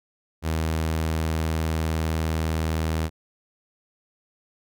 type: tone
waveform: sawtooth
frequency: 79.9 Hz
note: D#2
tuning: 47 cents sharp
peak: -19 dBFS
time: 0.42-3.1 s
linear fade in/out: 50 ms
effects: none